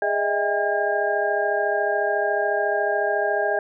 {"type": "tone cluster", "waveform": "sine", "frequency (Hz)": [412.8, 614, 648, 803, 1619], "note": ["G#4", "D#5", "E5", "G5", "G#6"], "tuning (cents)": [-10, -23, -30, 41, -45], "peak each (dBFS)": -26, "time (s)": [0.02, 3.59], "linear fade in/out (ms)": 2, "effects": []}